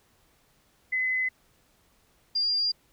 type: tone pair in turn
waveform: sine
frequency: 2028 / 4798 Hz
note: B6 / D8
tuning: +45 / +36 cents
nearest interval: octave + minor third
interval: 1491 cents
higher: second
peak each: -24 / -23 dBFS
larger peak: second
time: 0.92-1.29 / 2.35-2.72 s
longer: neither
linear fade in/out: 10 ms
effects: pink hiss -65 dBFS RMS until 2.92 s